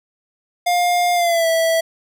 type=tone with pitch glide; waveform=square; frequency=707 to 655.9 Hz; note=F5 to E5; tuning=+21 to -9 cents; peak=-15 dBFS; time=0.66-1.81 s; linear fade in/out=10 ms; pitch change=-130 cents; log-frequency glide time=1.14-1.47 s; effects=none